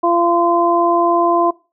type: harmonic tone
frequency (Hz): 343.3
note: F4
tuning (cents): -30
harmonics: 1 / 2 / 3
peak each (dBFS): -16 / -16 / -16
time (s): 0.03-1.51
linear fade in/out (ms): 10
effects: noise-tail reverb RT60 0.3 s tail -20 dB re dry